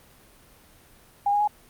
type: tone with pitch steps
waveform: sine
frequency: 810 / 822.7 / 835.7 Hz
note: G#5 / G#5 / G#5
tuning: -43 / -17 / +11 cents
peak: -19 dBFS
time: 1.26-1.476 s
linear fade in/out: 5 ms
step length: 72 ms
effects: pink hiss -54 dBFS RMS until 1.69 s + Opus 32 kbps